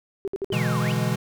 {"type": "tone bursts", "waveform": "sine", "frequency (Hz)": 392, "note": "G4", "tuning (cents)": 0, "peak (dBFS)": -24, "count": 4, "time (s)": [0.25, 0.529], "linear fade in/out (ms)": 0, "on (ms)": 27, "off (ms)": 57}
{"type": "exponential two-way sweep", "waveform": "sine", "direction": "down then up", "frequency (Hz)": [3120, 981, 3120], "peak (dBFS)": -31, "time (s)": [0.52, 0.92], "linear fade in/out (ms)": 2, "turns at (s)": 0.79}
{"type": "chord", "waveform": "square", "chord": "E dominant seventh", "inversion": "second", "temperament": "equal with one note detuned", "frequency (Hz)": [123.47, 145.06, 164.81, 207.7], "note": ["B2", "D3", "E3", "G#3"], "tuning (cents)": [0, -21, 0, 0], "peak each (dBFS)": [-26, -30, -28, -29], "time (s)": [0.52, 1.16], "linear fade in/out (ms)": 10}
{"effects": []}